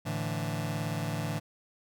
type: chord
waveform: sawtooth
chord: A suspended fourth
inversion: none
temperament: just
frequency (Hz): 110 / 146.67 / 165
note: A2 / D3 / E3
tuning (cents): 0 / -2 / +2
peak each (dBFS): -31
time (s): 0.05-1.4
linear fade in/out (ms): 20
effects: none